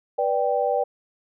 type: chord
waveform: sine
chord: G major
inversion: first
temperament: just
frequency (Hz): 490 / 588 / 784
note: B4 / D5 / G5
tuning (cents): -14 / +2 / 0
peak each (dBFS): -24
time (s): 0.18-0.84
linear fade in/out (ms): 10
effects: none